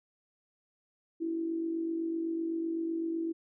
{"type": "tone with amplitude modulation", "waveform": "sine", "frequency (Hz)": 329.6, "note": "E4", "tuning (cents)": 0, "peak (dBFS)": -28, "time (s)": [1.2, 3.33], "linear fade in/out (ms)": 20, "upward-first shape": "sine", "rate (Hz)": 47.9, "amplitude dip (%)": 50, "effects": []}